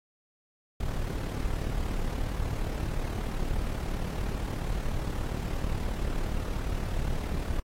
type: noise with amplitude modulation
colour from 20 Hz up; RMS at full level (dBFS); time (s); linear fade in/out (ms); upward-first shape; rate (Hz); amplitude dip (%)
brown; -28; 0.8-7.6; 5; sine; 37; 55
effects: AAC 48 kbps